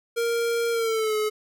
square tone with pitch glide, 466.2 to 427.5 Hz, A#4 to A4, 0 to -50 cents, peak -23 dBFS, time 0.16-1.3 s, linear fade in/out 20 ms, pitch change -150 cents, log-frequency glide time 0.71-1.16 s, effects none

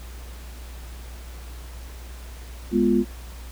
sine chord, F diminished, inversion first, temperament equal, 207.7 / 246.9 / 349.2 Hz, Ab3 / Cb4 / F4, 0 / 0 / 0 cents, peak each -21 dBFS, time 2.71-3.05 s, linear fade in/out 50 ms, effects added 60 Hz sine -36 dBFS peak until 3.51 s + pink hiss -46 dBFS RMS until 3.51 s

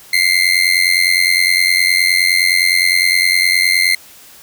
30% pulse tone with amplitude modulation, 2093 Hz, C7, in tune, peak -4 dBFS, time 0.13-3.95 s, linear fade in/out 5 ms, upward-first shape sine, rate 89.7 Hz, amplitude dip 85%, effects white hiss -41 dBFS RMS until 4.42 s

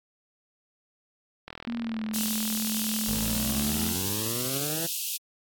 click train, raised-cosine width 0.3 ms, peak -22 dBFS, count 100, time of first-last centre 1.48-3.889 s, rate 41.1 Hz
sine tone with pitch glide, 234.1 to 217.2 Hz, A#3 to A3, +8 to -22 cents, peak -29 dBFS, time 1.67-3.93 s, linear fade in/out 2 ms, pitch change -130 cents, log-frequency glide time 1.78-2.04 s
white high-pass noise, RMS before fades -31 dBFS, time 2.13-5.18 s, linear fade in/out 20 ms, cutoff 2600 Hz, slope 96 dB/octave
15% pulse exponential sweep, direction up, 49 to 170.2 Hz, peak -26 dBFS, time 3.07-4.87 s, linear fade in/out 10 ms
effects AAC 64 kbps

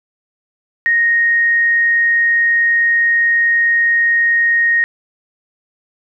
sine tone, 1864.7 Hz, A#6, in tune, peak -10 dBFS, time 0.86-4.84 s, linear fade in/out 0 ms, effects none

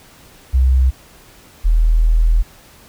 sine tone pair in turn, 64.5 / 40.25 Hz, C2 / E1, -24 / -41 cents, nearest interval minor sixth, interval 817 cents, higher first, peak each -9 dBFS, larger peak neither, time 0.53-0.91 / 1.64-2.43 s, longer second, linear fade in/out 20 ms, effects pink hiss -45 dBFS RMS until 2.88 s

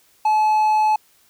triangle tone, 859 Hz, A5, 42 cents flat, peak -12 dBFS, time 0.25-0.96 s, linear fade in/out 5 ms, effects white hiss -57 dBFS RMS until 1.29 s

